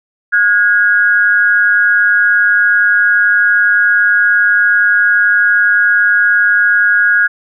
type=tone pair together; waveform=sine; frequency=1445.5 / 1648 Hz; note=F#6 / G#6; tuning=-41 / -14 cents; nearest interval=major second; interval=227 cents; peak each=-10 dBFS; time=0.32-7.28 s; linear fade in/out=20 ms; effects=none